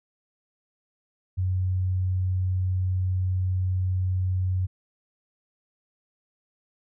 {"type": "tone", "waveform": "sine", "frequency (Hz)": 92.5, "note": "F#2", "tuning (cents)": 0, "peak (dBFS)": -22, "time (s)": [1.37, 4.67], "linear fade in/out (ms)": 20, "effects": []}